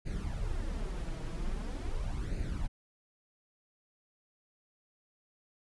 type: noise with flanger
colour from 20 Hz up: brown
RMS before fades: -35 dBFS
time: 0.05-2.68 s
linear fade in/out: 20 ms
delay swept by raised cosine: 0.45 to 6.25 ms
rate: 0.43 Hz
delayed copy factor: +0.65
effects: resampled to 24000 Hz